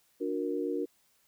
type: chord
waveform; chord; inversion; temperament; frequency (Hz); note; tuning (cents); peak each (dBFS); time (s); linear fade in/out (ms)
sine; D augmented; none; equal with one note detuned; 293.7 / 361.8 / 466.2; D4 / F#4 / A#4; 0 / -39 / 0; -34; 0.2-0.86; 20
effects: white hiss -69 dBFS RMS until 1.27 s